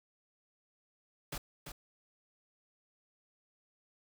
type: noise with echo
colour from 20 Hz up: pink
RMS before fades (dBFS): -40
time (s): 1.32-1.38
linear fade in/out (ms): 5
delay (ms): 340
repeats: 1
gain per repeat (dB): -6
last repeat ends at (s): 1.72
effects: none